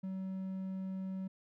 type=tone; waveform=triangle; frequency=189.6 Hz; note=F#3; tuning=43 cents sharp; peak=-35 dBFS; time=0.03-1.28 s; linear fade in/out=10 ms; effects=none